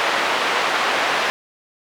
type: band-pass noise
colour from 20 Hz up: pink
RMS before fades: -20 dBFS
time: 0-1.3 s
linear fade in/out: 0 ms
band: 670 to 2900 Hz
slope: 12 dB/octave
effects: none